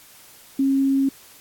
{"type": "tone", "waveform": "sine", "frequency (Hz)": 271.6, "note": "C#4", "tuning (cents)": -35, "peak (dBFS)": -16, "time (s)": [0.59, 1.09], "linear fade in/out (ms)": 5, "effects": ["white hiss -48 dBFS RMS until 1.4 s", "AAC 64 kbps"]}